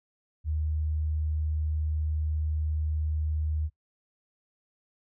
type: tone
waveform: sine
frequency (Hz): 77.1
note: D#2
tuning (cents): -15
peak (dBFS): -26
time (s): 0.44-3.7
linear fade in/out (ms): 50
effects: noise-tail reverb RT60 0.1 s tail -21 dB re dry